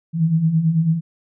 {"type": "beating tone pair", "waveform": "sine", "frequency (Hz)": [155, 164.1], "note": ["D#3", "E3"], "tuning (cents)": [-6, -8], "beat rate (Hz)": 9.1, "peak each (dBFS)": [-22, -15], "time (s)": [0.13, 1.01], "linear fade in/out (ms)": 50, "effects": []}